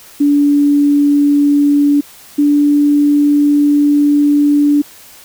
sine tone pair in turn, 288.2 / 290.9 Hz, D4 / D4, -33 / -16 cents, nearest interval unison, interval 17 cents, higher second, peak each -7 dBFS, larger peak neither, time 0.2-2.01 / 2.38-4.82 s, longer second, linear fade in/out 10 ms, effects white hiss -39 dBFS RMS until 5.24 s

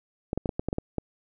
clicks, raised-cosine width 2 ms, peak -14 dBFS, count 9, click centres 0.331 / 0.376 / 0.458 / 0.492 / 0.595 / 0.686 / 0.729 / 0.784 / 0.983 s, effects none

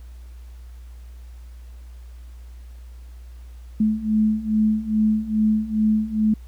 sine beating tone pair, 214.4 / 216.8 Hz, A3 / A3, -45 / -25 cents, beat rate 2.4 Hz, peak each -22 / -19 dBFS, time 3.8-6.34 s, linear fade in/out 5 ms, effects added 60 Hz sine -37 dBFS peak until 6.47 s + pink hiss -58 dBFS RMS until 6.47 s

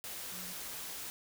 sine tone in noise, 181.7 Hz, F#3, 31 cents flat, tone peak -51 dBFS, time 0.32-0.53 s, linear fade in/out 0 ms, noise white, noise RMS -43 dBFS, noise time 0.04-1.1 s, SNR -11 dB, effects none

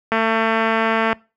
click train, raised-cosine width 0.5 ms, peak -4 dBFS, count 227, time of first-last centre 0.12-1.129 s, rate 224 Hz, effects noise-tail reverb RT60 0.3 s tail -23 dB re dry + high-pass 60 Hz 12 dB/octave

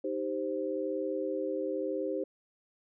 sine chord, C minor, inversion first, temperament equal, 311.1 / 392 / 523.3 Hz, Eb4 / G4 / C5, 0 / 0 / 0 cents, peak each -36 / -35 / -34 dBFS, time 0.04-2.24 s, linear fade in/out 5 ms, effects none

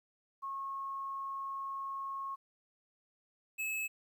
sine / square tone pair in turn, 1090 / 2591 Hz, C#6 / E7, -29 / -30 cents, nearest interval octave + minor third, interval 1499 cents, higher second, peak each -37 / -35 dBFS, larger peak second, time 0.42-2.36 / 3.58-3.88 s, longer first, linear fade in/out 20 ms, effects 12-bit

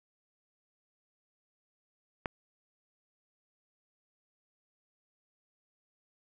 click, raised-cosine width 0.5 ms, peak -17 dBFS, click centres 2.258 s, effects none

